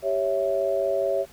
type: chord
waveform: sine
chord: C# diminished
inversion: second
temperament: equal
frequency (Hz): 392 / 554.4 / 659.3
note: G4 / C#5 / E5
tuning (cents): 0 / 0 / 0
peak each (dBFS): -28 / -24 / -26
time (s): 0.02-1.26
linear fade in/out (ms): 50
effects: pink hiss -51 dBFS RMS until 1.32 s